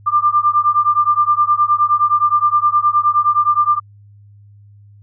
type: beating tone pair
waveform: sine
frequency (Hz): 1188 / 1197.6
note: D6 / D6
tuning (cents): +20 / +33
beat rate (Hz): 9.6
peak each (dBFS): -14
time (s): 0.06-3.8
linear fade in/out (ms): 20
effects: added 102 Hz sine -41 dBFS peak until 5.02 s